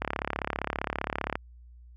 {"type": "click train", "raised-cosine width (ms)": 0.5, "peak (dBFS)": -13, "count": 48, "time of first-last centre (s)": [0.02, 1.355], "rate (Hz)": 35.2, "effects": ["added 60 Hz sine -48 dBFS peak until 1.96 s"]}